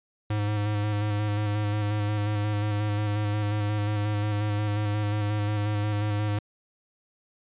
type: tone with vibrato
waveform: square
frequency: 104.5 Hz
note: G#2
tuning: 11 cents sharp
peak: -25 dBFS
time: 0.3-6.39 s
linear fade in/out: 5 ms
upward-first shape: square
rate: 5.6 Hz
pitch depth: 21 cents each way
effects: resampled to 8000 Hz